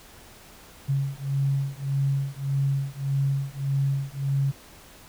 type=beating tone pair; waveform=sine; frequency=137 / 138.7 Hz; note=C#3 / C#3; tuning=-20 / +1 cents; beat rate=1.7 Hz; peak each=-26 dBFS; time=0.88-4.52 s; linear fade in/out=20 ms; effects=pink hiss -49 dBFS RMS until 5.08 s